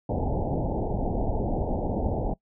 pink low-pass noise, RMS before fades -27 dBFS, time 0.09-2.34 s, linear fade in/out 5 ms, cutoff 870 Hz, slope 96 dB/octave, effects noise-tail reverb RT60 0.1 s tail -23 dB re dry

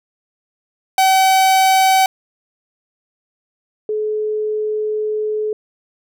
45% pulse / sine tone pair in turn, 762 / 427.7 Hz, G5 / A4, -49 / -49 cents, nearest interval minor seventh, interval 1000 cents, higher first, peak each -10 / -17 dBFS, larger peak first, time 0.98-2.06 / 3.89-5.53 s, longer second, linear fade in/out 2 ms, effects none

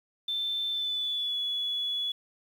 sine tone with pitch glide, 3546 to 3402 Hz, A7 to G#7, +13 to +41 cents, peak -28 dBFS, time 0.28-2.12 s, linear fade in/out 5 ms, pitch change -72 cents, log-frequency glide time 0.71-1.36 s, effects 9-bit

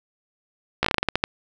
slowing click train, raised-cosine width 0.3 ms, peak -3 dBFS, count 11, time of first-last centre 0.83-1.239 s, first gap 15 ms, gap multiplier 1.21, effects none

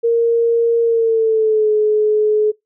sine tone with pitch glide, 464.6 to 426 Hz, A#4 to G#4, -6 to +44 cents, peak -11 dBFS, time 0.03-2.52 s, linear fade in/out 20 ms, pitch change -150 cents, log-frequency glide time 0.82-1.71 s, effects noise-tail reverb RT60 0.2 s tail -26 dB re dry

